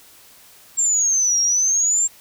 sine exponential two-way sweep, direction down then up, 7459 to 5588 to 7459 Hz, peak -15 dBFS, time 0.77-2.08 s, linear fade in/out 20 ms, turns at 1.41 s, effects white hiss -48 dBFS RMS until 2.2 s

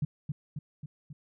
sine tone with echo, 146.83 Hz, D3, in tune, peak -25 dBFS, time 0.02-0.05 s, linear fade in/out 5 ms, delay 270 ms, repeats 4, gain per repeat -4 dB, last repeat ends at 1.13 s, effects none

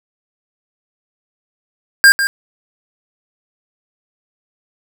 square tone with echo, 1605 Hz, G6, 40 cents sharp, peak -4 dBFS, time 2.04-2.12 s, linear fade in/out 0 ms, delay 150 ms, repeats 1, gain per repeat -10 dB, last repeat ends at 2.27 s, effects 7-bit

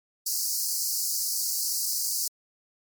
pink high-pass noise, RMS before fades -28 dBFS, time 0.26-2.28 s, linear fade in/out 5 ms, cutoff 4500 Hz, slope 96 dB/octave, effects MP3 96 kbps

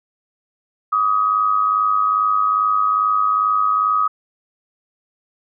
sine tone pair together, 1155 / 1257.4 Hz, D6 / D#6, -29 / +18 cents, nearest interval minor second, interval 147 cents, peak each -21 / -15 dBFS, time 0.92-4.08 s, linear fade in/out 10 ms, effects none

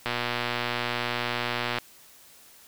click train, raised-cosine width 0.3 ms, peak -11 dBFS, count 208, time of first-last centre 0.06-1.785 s, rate 120 Hz, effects white hiss -53 dBFS RMS until 2.67 s

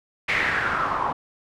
white noise with low-pass filter sweep, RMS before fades -24 dBFS, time 0.28-1.13 s, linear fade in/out 10 ms, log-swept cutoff 2300 to 940 Hz, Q 4.8, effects none

